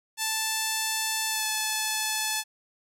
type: tone with pitch glide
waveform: 5% pulse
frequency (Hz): 880 to 866.9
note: A5 to A5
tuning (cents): 0 to -26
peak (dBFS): -14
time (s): 0.17-2.44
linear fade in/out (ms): 50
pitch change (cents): -26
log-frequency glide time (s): 1.29-1.45
effects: none